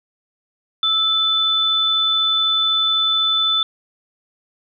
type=tone pair together; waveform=sine; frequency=1315 / 3508 Hz; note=E6 / A7; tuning=-5 / -6 cents; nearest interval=octave + perfect fourth; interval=1699 cents; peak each=-24 / -15 dBFS; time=0.83-3.63 s; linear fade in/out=2 ms; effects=none